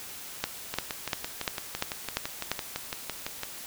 two click trains, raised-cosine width 0.2 ms, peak -14 / -9 dBFS, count 17 / 7, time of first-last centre 0.74-3.434 / 0.44-2.516 s, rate 5.94 / 2.89 Hz, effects white hiss -42 dBFS RMS until 3.66 s

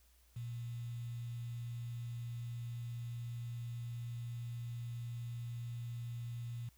sine tone with quantisation, 118.7 Hz, A#2, 32 cents sharp, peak -40 dBFS, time 0.36-6.69 s, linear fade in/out 5 ms, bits 10, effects added 60 Hz sine -66 dBFS peak until 6.77 s + white hiss -71 dBFS RMS until 6.77 s

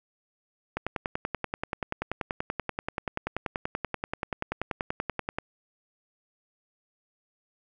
click train, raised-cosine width 0.5 ms, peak -14 dBFS, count 49, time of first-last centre 0.77-5.385 s, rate 10.4 Hz, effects none

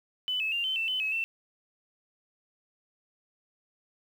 sine tone with pitch steps, 3003 / 2597 / 2789 / 3071 / 2671 / 3033 / 2569 / 2682 Hz, F#7 / E7 / F7 / G7 / E7 / F#7 / E7 / E7, +25 / -26 / -3 / -36 / +22 / +42 / -45 / +29 cents, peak -27 dBFS, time 0.28-1.24 s, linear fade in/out 0 ms, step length 120 ms, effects 9-bit

